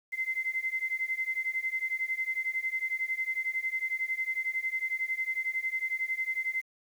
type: beating tone pair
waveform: sine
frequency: 2063 / 2074 Hz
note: C7 / C7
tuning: -25 / -16 cents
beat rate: 11 Hz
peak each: -33 / -32 dBFS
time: 0.12-6.62 s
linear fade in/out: 20 ms
effects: 9-bit